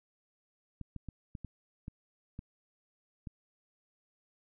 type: clicks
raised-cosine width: 5 ms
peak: -29 dBFS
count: 8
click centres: 0.813 / 0.963 / 1.087 / 1.352 / 1.447 / 1.881 / 2.391 / 3.272 s
effects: none